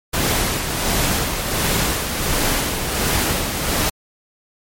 pink noise with tremolo, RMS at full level -18 dBFS, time 0.13-3.9 s, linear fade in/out 10 ms, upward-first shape sine, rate 1.4 Hz, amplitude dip 45%, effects MP3 64 kbps

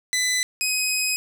15% pulse tone pair in turn, 2002 / 2522 Hz, B6 / D#7, +23 / +23 cents, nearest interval major third, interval 400 cents, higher second, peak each -14 dBFS, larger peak neither, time 0.13-0.43 / 0.61-1.16 s, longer second, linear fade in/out 0 ms, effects none

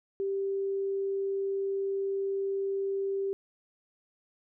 sine tone, 392 Hz, G4, in tune, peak -28 dBFS, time 0.2-3.33 s, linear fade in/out 0 ms, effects none

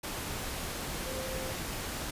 sine tone in noise, 522 Hz, C5, 4 cents flat, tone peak -39 dBFS, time 1.06-1.53 s, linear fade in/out 10 ms, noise pink, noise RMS -37 dBFS, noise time 0.03-2.11 s, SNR -5 dB, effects resampled to 32000 Hz

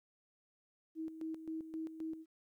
sine tone with tremolo, 320 Hz, D#4, 49 cents sharp, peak -38 dBFS, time 0.95-2.26 s, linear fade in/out 50 ms, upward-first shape square, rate 3.8 Hz, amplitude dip 65%, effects 13-bit

